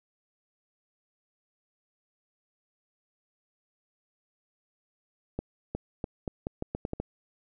accelerating click train, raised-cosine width 2 ms, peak -18 dBFS, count 10, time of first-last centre 5.39-7 s, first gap 360 ms, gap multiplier 0.81, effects none

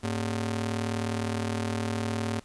sawtooth ring-modulated tone, 164.81 Hz, E3, in tune, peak -21 dBFS, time 0.03-2.4 s, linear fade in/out 10 ms, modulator 62.7 Hz, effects pink hiss -57 dBFS RMS until 2.44 s + resampled to 24000 Hz

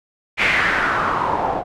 white noise with low-pass filter sweep, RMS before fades -19 dBFS, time 0.37-1.64 s, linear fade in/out 50 ms, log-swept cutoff 2400 to 700 Hz, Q 3.7, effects none

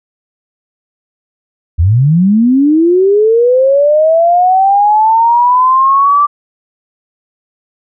sine linear sweep, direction up, 74.8 to 1174.7 Hz, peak -5 dBFS, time 1.78-6.27 s, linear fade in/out 20 ms, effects none

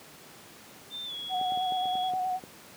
sine tone with pitch glide, 3583 to 3343 Hz, A7 to G#7, +31 to +11 cents, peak -35 dBFS, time 0.9-2.12 s, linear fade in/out 50 ms, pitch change -120 cents, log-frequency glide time 1.05-1.15 s
sine tone with vibrato, 741 Hz, F#5, 2 cents sharp, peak -27 dBFS, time 1.29-2.4 s, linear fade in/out 50 ms, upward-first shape square, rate 9.4 Hz, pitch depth 21 cents each way
clicks, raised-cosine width 2 ms, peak -29 dBFS, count 8, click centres 1.413 / 1.521 / 1.574 / 1.722 / 1.856 / 1.954 / 2.136 / 2.438 s
effects pink hiss -50 dBFS RMS until 2.76 s + high-pass 150 Hz 12 dB/octave

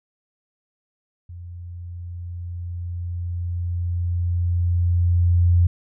sine tone with level ramp, 87.31 Hz, F2, in tune, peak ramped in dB -34 to -12 dBFS, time 1.29-5.67 s, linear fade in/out 5 ms, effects none

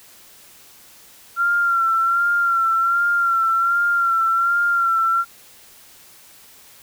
sine tone with vibrato, 1372 Hz, F6, 31 cents flat, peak -15 dBFS, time 1.36-5.25 s, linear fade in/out 50 ms, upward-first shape sine, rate 1.3 Hz, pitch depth 39 cents each way, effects white hiss -47 dBFS RMS until 6.82 s

